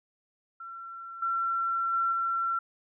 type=tone with level steps; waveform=sine; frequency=1356 Hz; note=E6; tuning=49 cents sharp; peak=-39 / -26 / -24 / -26 dBFS; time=0.6-2.59 s; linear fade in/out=5 ms; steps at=1.22 / 1.93 / 2.12 s; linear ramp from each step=5 ms; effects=none